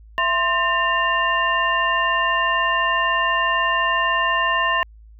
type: tone cluster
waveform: sine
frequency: 668 / 1046 / 1803 / 2790 Hz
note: E5 / C6 / A6 / F7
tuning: +23 / -1 / +42 / -2 cents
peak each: -27 / -20 / -21 / -25 dBFS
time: 0.18-4.83 s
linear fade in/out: 0 ms
effects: added 54 Hz sine -42 dBFS peak until 5.19 s